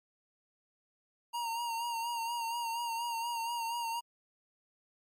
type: tone with vibrato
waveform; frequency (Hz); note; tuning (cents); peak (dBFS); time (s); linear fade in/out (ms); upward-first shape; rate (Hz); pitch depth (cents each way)
square; 932.3; A#5; 0; -34; 1.33-4.01; 20; sine; 4.2; 41
effects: MP3 64 kbps